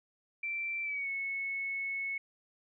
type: tone with pitch glide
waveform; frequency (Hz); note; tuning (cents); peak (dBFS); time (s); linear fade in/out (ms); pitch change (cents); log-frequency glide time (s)
sine; 2344 to 2200; D7 to C#7; -4 to -14; -33; 0.43-2.18; 5; -110; 0.83-1.09
effects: none